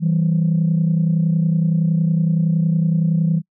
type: tone pair together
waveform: sine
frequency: 162.7 / 193.48 Hz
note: E3 / G3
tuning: -22 / -22 cents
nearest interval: minor third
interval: 300 cents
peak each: -14 / -20 dBFS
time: 0-3.42 s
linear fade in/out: 50 ms
effects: noise-tail reverb RT60 0.1 s tail -26 dB re dry + tanh soft clip ceiling -9 dBFS